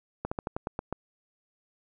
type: slowing click train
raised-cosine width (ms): 1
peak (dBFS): -17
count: 8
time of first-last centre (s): 0.25-0.926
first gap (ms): 65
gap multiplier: 1.13
effects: none